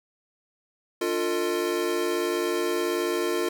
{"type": "tone cluster", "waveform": "square", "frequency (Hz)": [292.1, 350.8, 452.3, 618], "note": ["D4", "F4", "A4", "D#5"], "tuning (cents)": [-9, 8, 48, -12], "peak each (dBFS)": [-36, -27, -30, -36], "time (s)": [1.01, 3.49], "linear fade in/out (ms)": 5, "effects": []}